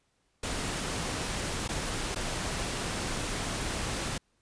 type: noise with dropouts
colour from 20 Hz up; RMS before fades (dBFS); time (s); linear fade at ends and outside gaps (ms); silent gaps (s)
pink; -33; 0.43-4.18; 5; 1.679-1.689 / 2.148-2.158
effects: pink hiss -73 dBFS RMS until 4.41 s + resampled to 22050 Hz